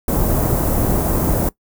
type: band-stop noise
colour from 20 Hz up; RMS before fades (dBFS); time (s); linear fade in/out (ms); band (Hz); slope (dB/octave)
pink; -17; 0.08-1.49; 2; 700 to 15000; 12
effects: noise-tail reverb RT60 0.1 s tail -20 dB re dry